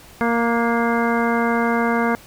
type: harmonic tone with a mistuned harmonic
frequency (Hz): 233.1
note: A#3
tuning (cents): 0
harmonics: 1 / 2 / 3 / 4 / 5 / 6 / 7 / 9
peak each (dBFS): -20 / -23 / -25 / -26 / -27 / -28 / -28 / -30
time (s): 0.21-2.15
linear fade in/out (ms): 0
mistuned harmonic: 6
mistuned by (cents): +29
effects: pink hiss -45 dBFS RMS until 2.26 s